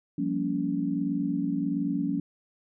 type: chord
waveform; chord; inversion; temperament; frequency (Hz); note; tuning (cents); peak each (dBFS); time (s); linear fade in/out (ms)
sine; G half-diminished seventh; third; equal with one note detuned; 174.61 / 196 / 233.1 / 282.2; F3 / G3 / Bb3 / Db4; 0 / 0 / 0 / +31; -32 / -33 / -33 / -28; 0.18-2.2; 5
effects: none